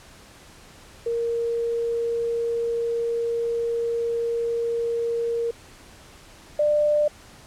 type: tone pair in turn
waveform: sine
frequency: 466.2 / 595.3 Hz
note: A#4 / D5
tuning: 0 / +23 cents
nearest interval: major third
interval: 423 cents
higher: second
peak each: -22 / -17 dBFS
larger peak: second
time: 1.06-5.51 / 6.59-7.08 s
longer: first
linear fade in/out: 5 ms
effects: pink hiss -48 dBFS RMS until 7.46 s + low-pass 10000 Hz 12 dB/octave